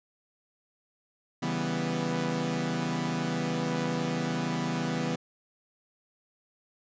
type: chord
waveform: sawtooth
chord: C# half-diminished seventh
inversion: none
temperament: equal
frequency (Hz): 138.59 / 164.81 / 196 / 246.9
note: C#3 / E3 / G3 / B3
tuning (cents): 0 / 0 / 0 / 0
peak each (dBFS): -33 / -28 / -33 / -28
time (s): 1.42-5.16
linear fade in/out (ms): 10
effects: resampled to 16000 Hz